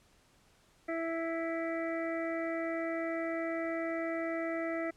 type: harmonic tone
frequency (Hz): 329.6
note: E4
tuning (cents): 0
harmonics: 1 / 2 / 4 / 5 / 6 / 7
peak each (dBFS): -36 / -36 / -44 / -51 / -41 / -50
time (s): 0.88-4.91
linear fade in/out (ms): 10
effects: pink hiss -66 dBFS RMS until 4.96 s + low-pass 10000 Hz 12 dB/octave